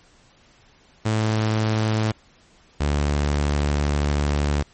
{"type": "tone pair in turn", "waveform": "sawtooth", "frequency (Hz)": [109.2, 72.67], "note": ["A2", "D2"], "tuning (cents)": [-13, -18], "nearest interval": "perfect fifth", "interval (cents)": 705, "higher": "first", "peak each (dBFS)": -15, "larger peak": "neither", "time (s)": [[1.05, 2.12], [2.8, 4.63]], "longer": "second", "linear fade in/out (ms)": 10, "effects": ["pink hiss -55 dBFS RMS until 4.73 s", "MP3 32 kbps"]}